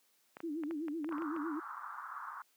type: clicks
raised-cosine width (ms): 0.5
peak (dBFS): -31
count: 11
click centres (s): 0.369 / 0.404 / 0.636 / 0.71 / 0.883 / 1.045 / 1.091 / 1.125 / 1.182 / 1.221 / 1.364
type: tone with vibrato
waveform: sine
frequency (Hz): 311.9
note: D#4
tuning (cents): +4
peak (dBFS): -35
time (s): 0.43-1.6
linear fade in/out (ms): 10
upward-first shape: sine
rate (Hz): 7.9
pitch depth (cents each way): 140
type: band-pass noise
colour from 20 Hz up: pink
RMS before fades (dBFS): -45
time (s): 1.11-2.42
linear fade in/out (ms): 2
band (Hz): 1000 to 1400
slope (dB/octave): 48
effects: white hiss -72 dBFS RMS until 2.56 s + high-pass 200 Hz 12 dB/octave